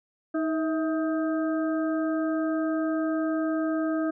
harmonic tone with a mistuned harmonic, 315 Hz, D#4, 21 cents sharp, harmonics 1 / 2 / 4 / 5, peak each -25 / -31 / -37 / -39 dBFS, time 0.34-4.11 s, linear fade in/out 10 ms, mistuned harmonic 2, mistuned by +50 cents, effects none

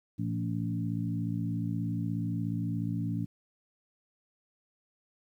harmonic tone with a mistuned harmonic, 56.8 Hz, A#1, 44 cents flat, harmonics 2 / 3 / 4 / 5, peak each -33 / -34 / -38 / -37 dBFS, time 0.18-3.26 s, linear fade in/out 20 ms, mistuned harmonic 4, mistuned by -20 cents, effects 11-bit

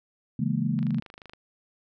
sine chord, A# half-diminished seventh, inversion first, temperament equal, 138.59 / 164.81 / 207.7 / 233.1 Hz, C#3 / E3 / G#3 / A#3, 0 / 0 / 0 / 0 cents, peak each -29 dBFS, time 0.39-1 s, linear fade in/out 5 ms
click train, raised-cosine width 0.3 ms, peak -29 dBFS, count 15, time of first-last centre 0.79-1.335 s, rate 25.7 Hz
effects none

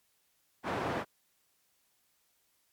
white band-pass noise, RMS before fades -34 dBFS, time 0.63-1.05 s, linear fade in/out 50 ms, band 110 to 1000 Hz, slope 12 dB/octave, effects white hiss -73 dBFS RMS until 2.72 s + MP3 96 kbps

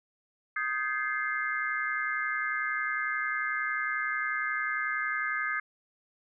sine chord, Ab major seventh, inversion second, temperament equal with one note detuned, 1244.5 / 1568 / 1699.1 / 2093 Hz, Eb6 / G6 / Ab6 / C7, 0 / 0 / +39 / 0 cents, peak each -34 dBFS, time 0.56-5.6 s, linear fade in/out 5 ms, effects none

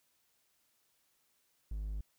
triangle tone, 51.8 Hz, G#1, 4 cents flat, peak -34 dBFS, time 1.71-2.01 s, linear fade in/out 5 ms, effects white hiss -75 dBFS RMS until 2.18 s

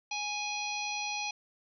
harmonic tone, 830.6 Hz, G#5, in tune, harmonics 1 / 3 / 4 / 5 / 6 / 7, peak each -38 / -36 / -44 / -41 / -48 / -42 dBFS, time 0.11-1.31 s, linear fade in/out 5 ms, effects none

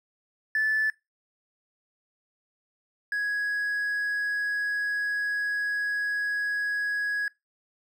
triangle tone pair in turn, 1745 / 1665.7 Hz, A6 / G#6, -15 / +5 cents, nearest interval minor second, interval 80 cents, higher first, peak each -19 / -23 dBFS, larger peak first, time 0.55-0.9 / 3.12-7.28 s, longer second, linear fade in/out 2 ms, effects noise-tail reverb RT60 0.2 s tail -23 dB re dry + tanh soft clip ceiling -19 dBFS

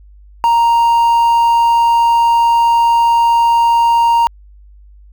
triangle tone with quantisation, 932.3 Hz, A#5, in tune, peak -6 dBFS, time 0.44-4.27 s, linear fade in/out 0 ms, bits 6, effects added 50 Hz sine -38 dBFS peak until 5.12 s

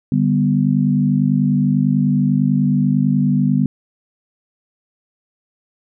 sine chord, G major, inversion second, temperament equal, 146.83 / 196 / 246.9 Hz, D3 / G3 / B3, 0 / 0 / 0 cents, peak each -17 dBFS, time 0.12-3.66 s, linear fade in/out 2 ms, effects none

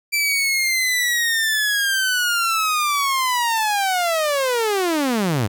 sawtooth linear sweep, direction down, 2340 to 92.5 Hz, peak -14 dBFS, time 0.12-5.48 s, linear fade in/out 20 ms, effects none

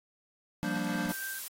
square chord, G minor seventh, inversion third, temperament equal, 174.61 / 196 / 233.1 / 293.7 Hz, F3 / G3 / Bb3 / D4, 0 / 0 / 0 / 0 cents, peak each -37 dBFS, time 0.63-1.12 s, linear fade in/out 0 ms
triangle tone with tremolo, 1568 Hz, G6, in tune, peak -36 dBFS, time 0.64-1.39 s, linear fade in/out 5 ms, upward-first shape sine, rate 3.6 Hz, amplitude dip 40%
brown noise with exponential decay, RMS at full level -42 dBFS, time 1.05-1.14 s, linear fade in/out 5 ms, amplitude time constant 18 ms
blue noise, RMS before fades -39 dBFS, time 1.09-1.48 s, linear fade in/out 2 ms
effects AAC 48 kbps

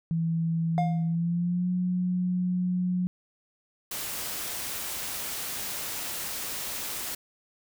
sine tone with pitch glide, 164.81 to 180.77 Hz, E3 to F#3, 0 to -40 cents, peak -24 dBFS, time 0.11-3.07 s, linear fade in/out 0 ms, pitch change +160 cents, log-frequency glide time 1.04-1.69 s
triangle tone with exponential decay, 709 Hz, F5, 26 cents sharp, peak -20 dBFS, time 0.78-1.15 s, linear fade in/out 0 ms, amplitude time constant 80 ms
white noise, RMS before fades -34 dBFS, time 3.91-7.15 s, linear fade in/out 5 ms
effects none

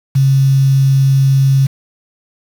sine tone with quantisation, 135.5 Hz, C#3, 39 cents flat, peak -7 dBFS, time 0.15-1.67 s, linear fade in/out 10 ms, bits 5, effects none

